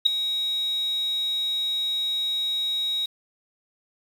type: tone with ADSR envelope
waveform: sine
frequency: 3800 Hz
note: A#7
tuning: 33 cents sharp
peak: -10 dBFS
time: 0.05-3.06 s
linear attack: 14 ms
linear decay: 4 ms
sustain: -13 dB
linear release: 6 ms
effects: 7-bit